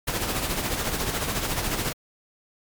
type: noise with tremolo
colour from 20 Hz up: pink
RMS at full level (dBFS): -25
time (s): 0.07-1.93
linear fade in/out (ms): 10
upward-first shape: sine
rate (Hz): 14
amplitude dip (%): 50
effects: MP3 96 kbps